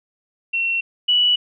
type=tone pair in turn; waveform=sine; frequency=2720 / 2949 Hz; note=F7 / F#7; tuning=-46 / -6 cents; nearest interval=minor second; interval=140 cents; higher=second; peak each=-18 / -13 dBFS; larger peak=second; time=0.53-0.81 / 1.08-1.36 s; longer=neither; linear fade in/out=10 ms; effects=none